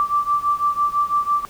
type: beating tone pair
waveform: sine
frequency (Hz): 1168 / 1174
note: D6 / D6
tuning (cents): -10 / -1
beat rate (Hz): 6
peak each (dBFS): -19 / -21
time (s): 0-1.45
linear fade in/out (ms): 0
effects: pink hiss -45 dBFS RMS until 1.49 s